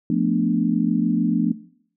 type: chord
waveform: sine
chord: B half-diminished seventh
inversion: second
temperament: equal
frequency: 174.61 / 220 / 246.9 / 293.7 Hz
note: F3 / A3 / B3 / D4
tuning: 0 / 0 / 0 / 0 cents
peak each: -23 dBFS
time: 0.1-1.52 s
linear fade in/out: 2 ms
effects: noise-tail reverb RT60 0.6 s tail -18 dB re dry